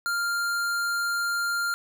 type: tone with hard clipping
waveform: sine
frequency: 1396.9 Hz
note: F6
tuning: in tune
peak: -26 dBFS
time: 0.06-1.74 s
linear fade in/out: 0 ms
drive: 18 dB
effects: none